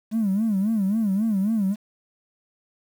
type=tone with vibrato; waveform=triangle; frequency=207.7 Hz; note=G#3; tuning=in tune; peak=-16 dBFS; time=0.11-1.76 s; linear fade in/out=50 ms; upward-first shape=sine; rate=3.7 Hz; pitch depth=160 cents each way; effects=tanh soft clip ceiling -16 dBFS + 8-bit

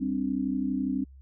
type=chord; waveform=sine; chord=G suspended fourth; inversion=none; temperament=equal; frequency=196 / 261.6 / 293.7 Hz; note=G3 / C4 / D4; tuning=0 / 0 / 0 cents; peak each=-32 / -28 / -32 dBFS; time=0-1.05 s; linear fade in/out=20 ms; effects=added 67 Hz sine -47 dBFS peak until 1.21 s

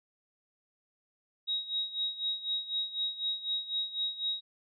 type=tone with tremolo; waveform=sine; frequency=3798 Hz; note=A#7; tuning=32 cents sharp; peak=-28 dBFS; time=1.47-4.41 s; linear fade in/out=20 ms; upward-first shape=sine; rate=4 Hz; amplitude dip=80%; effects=none

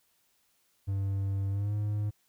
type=tone with pitch glide; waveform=triangle; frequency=98 to 104.43 Hz; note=G2 to G#2; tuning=0 to +10 cents; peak=-26 dBFS; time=0.87-2.11 s; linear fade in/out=20 ms; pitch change=+110 cents; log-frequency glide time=1.5-1.74 s; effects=white hiss -71 dBFS RMS until 2.28 s

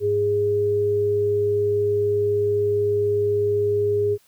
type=tone pair together; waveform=sine; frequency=103 / 412 Hz; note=G#2 / G#4; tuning=-14 / -14 cents; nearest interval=2 octaves; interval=2400 cents; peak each=-28 / -18 dBFS; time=0-4.18 s; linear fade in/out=50 ms; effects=white hiss -59 dBFS RMS until 4.27 s

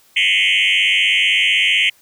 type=tone with frequency modulation; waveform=sine; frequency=2600 Hz; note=E7; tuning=24 cents flat; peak=-10 dBFS; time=0.16-1.9 s; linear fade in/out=10 ms; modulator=95.8 Hz; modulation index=5.9; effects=tanh soft clip ceiling -10 dBFS + white hiss -53 dBFS RMS until 2.01 s

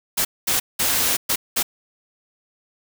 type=noise bursts at uneven times; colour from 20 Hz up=white; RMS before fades=-20 dBFS; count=5; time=0.17-0.25 / 0.47-0.6 / 0.79-1.17 / 1.29-1.36 / 1.56-1.63 s; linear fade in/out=10 ms; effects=none

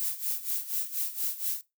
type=noise with tremolo; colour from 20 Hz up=violet; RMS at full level=-29 dBFS; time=0-1.61 s; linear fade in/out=0 ms; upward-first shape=sine; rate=4.2 Hz; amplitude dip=80%; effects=noise-tail reverb RT60 0.2 s tail -18 dB re dry

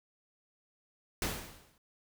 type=noise with exponential decay; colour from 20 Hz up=pink; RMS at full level=-31 dBFS; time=1.22-1.78 s; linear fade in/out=2 ms; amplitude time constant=120 ms; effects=none

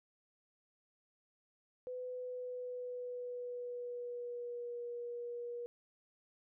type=tone with pitch glide; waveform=sine; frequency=502 to 478.8 Hz; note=B4 to A#4; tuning=+28 to +46 cents; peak=-40 dBFS; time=1.87-5.66 s; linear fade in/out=0 ms; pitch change=-82 cents; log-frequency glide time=2.07-4.82 s; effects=none

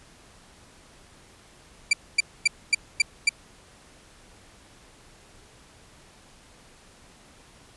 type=tone bursts; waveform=sawtooth; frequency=2349 Hz; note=D7; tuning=in tune; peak=-12 dBFS; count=6; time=1.91-3.292 s; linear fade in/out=5 ms; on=22 ms; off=250 ms; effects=pink hiss -53 dBFS RMS until 7.76 s + resampled to 24000 Hz

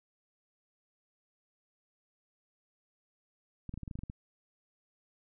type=clicks; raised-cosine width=5 ms; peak=-28 dBFS; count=10; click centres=3.693 / 3.74 / 3.776 / 3.833 / 3.878 / 3.912 / 3.955 / 3.99 / 4.035 / 4.099 s; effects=none

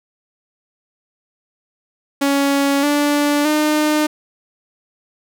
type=tone with pitch steps; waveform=sawtooth; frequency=279.4 / 291.3 / 303.6 Hz; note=C#4 / D4 / D#4; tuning=+14 / -14 / -42 cents; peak=-10 dBFS; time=2.21-4.07 s; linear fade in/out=10 ms; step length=620 ms; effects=none

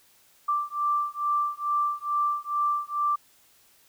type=beating tone pair; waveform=sine; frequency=1174.7 / 1177 Hz; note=D6 / D6; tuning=0 / +3 cents; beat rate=2.3 Hz; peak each=-27 dBFS; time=0.48-3.16 s; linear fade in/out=10 ms; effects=white hiss -60 dBFS RMS until 3.88 s

